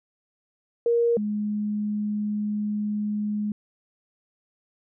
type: tone pair in turn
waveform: sine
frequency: 469.8 / 209.3 Hz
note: A#4 / G#3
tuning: +13 / +14 cents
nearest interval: octave + major second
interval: 1399 cents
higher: first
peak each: -18 / -24 dBFS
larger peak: first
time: 0.86-1.17 / 1.17-3.52 s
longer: second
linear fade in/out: 2 ms
effects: none